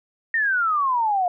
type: exponential sweep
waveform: sine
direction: down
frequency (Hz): 1864.7 to 698.5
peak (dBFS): -18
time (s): 0.34-1.28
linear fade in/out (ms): 2
effects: none